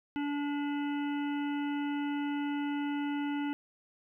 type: harmonic tone with a mistuned harmonic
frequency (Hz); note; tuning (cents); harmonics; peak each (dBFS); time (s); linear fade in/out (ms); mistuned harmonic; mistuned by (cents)
288.5; D4; -31; 1 / 3 / 5 / 7 / 9 / 10; -31 / -41 / -45 / -48 / -50 / -51; 0.16-3.53; 0; 10; +41
effects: 12-bit